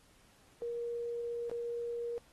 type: tone with dropouts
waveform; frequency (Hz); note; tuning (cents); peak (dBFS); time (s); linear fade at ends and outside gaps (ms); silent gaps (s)
sine; 472.5; A#4; +23; -35; 0.62-2.18; 0; 1.497-1.514
effects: pink hiss -65 dBFS RMS until 2.32 s + AAC 32 kbps